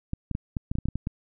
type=clicks; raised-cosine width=5 ms; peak=-16 dBFS; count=11; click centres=0.134 / 0.313 / 0.351 / 0.568 / 0.715 / 0.754 / 0.786 / 0.856 / 0.886 / 0.956 / 1.071 s; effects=none